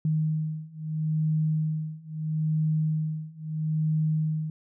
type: beating tone pair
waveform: sine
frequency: 155.56 / 156.32 Hz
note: D#3 / D#3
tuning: 0 / +8 cents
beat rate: 0.76 Hz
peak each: -28 / -27 dBFS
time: 0.05-4.5 s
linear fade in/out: 2 ms
effects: none